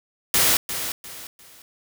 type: noise with echo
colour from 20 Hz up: white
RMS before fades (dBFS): -18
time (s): 0.34-0.57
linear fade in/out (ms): 2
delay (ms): 350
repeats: 3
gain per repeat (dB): -10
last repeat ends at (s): 1.62
effects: none

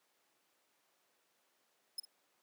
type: tone with echo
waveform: sawtooth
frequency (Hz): 5130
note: E8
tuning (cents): -48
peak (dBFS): -34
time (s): 1.98-2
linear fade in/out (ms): 5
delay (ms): 52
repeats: 1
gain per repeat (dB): -14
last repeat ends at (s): 2.052
effects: pink hiss -75 dBFS RMS until 2.42 s + high-pass 400 Hz 12 dB/octave

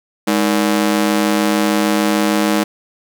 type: ring-modulated tone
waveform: sawtooth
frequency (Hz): 261.9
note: C4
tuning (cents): +2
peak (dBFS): -6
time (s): 0.27-2.64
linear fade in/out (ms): 10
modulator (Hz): 53.3
effects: none

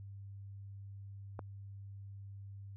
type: click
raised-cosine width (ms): 1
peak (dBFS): -28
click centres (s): 1.392
effects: added 99 Hz sine -46 dBFS peak until 2.76 s

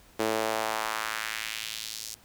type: tone with high-pass filter sweep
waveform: sawtooth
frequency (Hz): 110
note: A2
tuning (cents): 0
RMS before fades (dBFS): -32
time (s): 0.19-2.15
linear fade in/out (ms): 10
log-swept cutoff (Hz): 380 to 5900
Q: 1.5
effects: pink hiss -57 dBFS RMS until 2.24 s

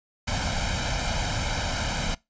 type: noise with comb filter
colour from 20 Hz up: pink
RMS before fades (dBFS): -27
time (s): 0.27-2.15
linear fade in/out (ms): 10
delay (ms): 1.3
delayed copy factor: +0.75
effects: noise-tail reverb RT60 0.2 s tail -22 dB re dry + resampled to 16000 Hz

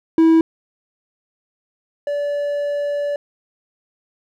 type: tone pair in turn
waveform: triangle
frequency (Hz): 325.2 / 577.8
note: E4 / D5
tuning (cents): -23 / -28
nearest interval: minor seventh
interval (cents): 995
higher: second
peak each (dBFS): -7 / -17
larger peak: first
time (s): 0.18-0.41 / 2.07-3.16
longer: second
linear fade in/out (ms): 2
effects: none

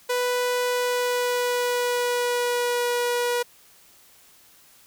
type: tone with pitch glide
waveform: sawtooth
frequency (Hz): 493.9 to 484.3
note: B4 to B4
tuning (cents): 0 to -34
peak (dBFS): -18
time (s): 0.09-3.43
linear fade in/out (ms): 10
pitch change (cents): -34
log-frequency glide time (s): 0.64-2.91
effects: white hiss -54 dBFS RMS until 4.86 s

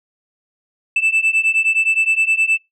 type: beating tone pair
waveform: sine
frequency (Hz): 2637 / 2646.6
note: E7 / E7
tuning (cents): 0 / +6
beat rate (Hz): 9.6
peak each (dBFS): -15 / -14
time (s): 0.96-2.58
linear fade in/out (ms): 5
effects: noise-tail reverb RT60 0.2 s tail -25 dB re dry + tanh soft clip ceiling -10 dBFS

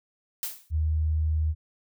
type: noise with exponential decay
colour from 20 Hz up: blue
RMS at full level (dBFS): -28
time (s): 0.43-0.71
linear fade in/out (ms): 0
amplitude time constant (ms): 59
type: tone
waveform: sine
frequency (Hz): 78.1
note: D#2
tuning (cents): +7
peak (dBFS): -22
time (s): 0.7-1.55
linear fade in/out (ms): 50
effects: none

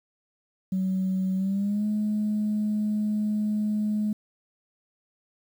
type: tone with pitch glide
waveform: sine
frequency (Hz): 188.4 to 211.5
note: F#3 to G#3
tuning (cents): +32 to +32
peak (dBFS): -22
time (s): 0.72-4.13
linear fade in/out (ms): 5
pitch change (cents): +200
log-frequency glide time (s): 1.35-1.86
effects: tanh soft clip ceiling -19 dBFS + 9-bit

